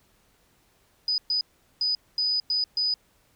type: tone bursts at uneven times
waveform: sine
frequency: 4978 Hz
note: D#8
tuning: in tune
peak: -22 dBFS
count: 6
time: 1.08-1.18 / 1.3-1.41 / 1.81-1.95 / 2.18-2.4 / 2.5-2.64 / 2.77-2.94 s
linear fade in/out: 2 ms
effects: pink hiss -64 dBFS RMS until 3.35 s